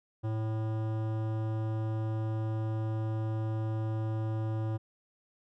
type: tone with hard clipping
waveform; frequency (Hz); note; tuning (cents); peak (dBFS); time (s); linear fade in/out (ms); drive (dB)
sine; 110; A2; 0; -32; 0.23-4.78; 20; 16
effects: none